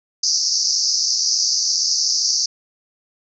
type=band-pass noise; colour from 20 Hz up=pink; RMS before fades=-19 dBFS; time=0.23-2.46 s; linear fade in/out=5 ms; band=4700 to 6200 Hz; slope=96 dB/octave; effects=none